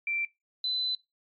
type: tone pair in turn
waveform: sine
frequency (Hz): 2349 / 4018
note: D7 / B7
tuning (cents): 0 / +29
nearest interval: major sixth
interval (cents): 929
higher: second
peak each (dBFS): -28 / -27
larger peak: second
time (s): 0.07-0.25 / 0.64-0.95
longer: second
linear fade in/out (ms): 2
effects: noise-tail reverb RT60 0.2 s tail -20 dB re dry + MP3 32 kbps